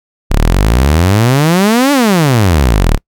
sawtooth exponential two-way sweep, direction up then down, 32.7 to 293.7 to 32.7 Hz, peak -3 dBFS, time 0.3-2.98 s, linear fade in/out 20 ms, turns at 1.92 s, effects noise-tail reverb RT60 0.1 s tail -23 dB re dry

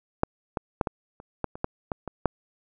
clicks, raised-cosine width 1 ms, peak -6 / -13 / -8 / -13 / -29 / -12 / -24 / -11 / -14 / -19 / -6 dBFS, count 11, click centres 0.234 / 0.572 / 0.812 / 0.872 / 1.201 / 1.443 / 1.555 / 1.644 / 1.918 / 2.077 / 2.257 s, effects none

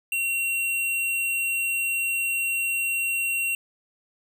square tone, 2741 Hz, F7, 33 cents flat, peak -24 dBFS, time 0.12-3.55 s, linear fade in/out 2 ms, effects none

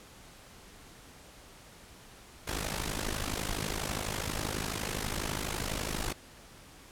pink noise with amplitude modulation, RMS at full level -31 dBFS, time 2.47-6.13 s, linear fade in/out 10 ms, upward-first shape sine, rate 52.1 Hz, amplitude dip 80%, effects pink hiss -53 dBFS RMS until 6.91 s + low-pass 12000 Hz 12 dB/octave

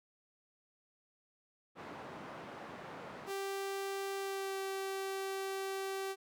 white band-pass noise, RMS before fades -48 dBFS, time 1.75-3.32 s, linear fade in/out 50 ms, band 130 to 1100 Hz, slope 12 dB/octave
sawtooth tone with pitch glide, 392 to 387.1 Hz, G4 to G4, 0 to -22 cents, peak -33 dBFS, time 3.26-6.16 s, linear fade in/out 50 ms, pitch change -22 cents, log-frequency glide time 4.18-4.58 s
effects none

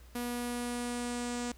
sawtooth tone with low-pass filter sweep, 242 Hz, B3, 35 cents flat, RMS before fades -36 dBFS, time 0.15-1.52 s, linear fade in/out 5 ms, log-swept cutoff 12000 to 7600 Hz, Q 3.3, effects added 60 Hz sine -52 dBFS peak until 1.57 s + pink hiss -61 dBFS RMS until 1.57 s

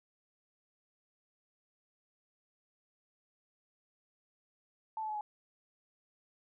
sine tone with pitch steps, 880 / 866.4 / 853 / 839.8 Hz, A5 / A5 / G#5 / G#5, 0 / -27 / +46 / +19 cents, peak -35 dBFS, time 4.97-5.21 s, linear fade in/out 2 ms, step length 60 ms, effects none

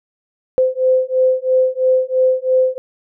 sine beating tone pair, 514 / 517 Hz, C5 / C5, -31 / -21 cents, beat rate 3 Hz, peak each -15 / -15 dBFS, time 0.58-2.78 s, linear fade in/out 0 ms, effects none

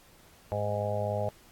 harmonic tone, 103.4 Hz, G#2, 7 cents flat, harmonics 1 / 2 / 4 / 5 / 6 / 7 / 8, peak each -33 / -41 / -41 / -35 / -32 / -41 / -38 dBFS, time 0.52-1.29 s, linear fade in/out 0 ms, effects pink hiss -58 dBFS RMS until 1.51 s + AAC 64 kbps

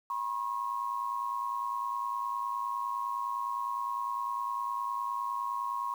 sine tone pair together, 971 / 1080.8 Hz, B5 / C#6, -30 / -44 cents, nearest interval major second, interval 186 cents, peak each -35 / -33 dBFS, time 0.1-5.94 s, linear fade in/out 2 ms, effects 9-bit

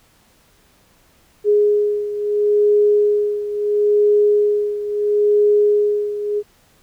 sine beating tone pair, 415.3 / 416.04 Hz, G#4 / G#4, 0 / +3 cents, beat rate 0.74 Hz, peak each -14 / -19 dBFS, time 1.44-6.43 s, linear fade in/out 50 ms, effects pink hiss -55 dBFS RMS until 6.82 s

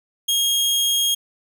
sawtooth tone, 3257 Hz, G#7, 34 cents flat, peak -14 dBFS, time 0.28-1.15 s, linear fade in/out 10 ms, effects none

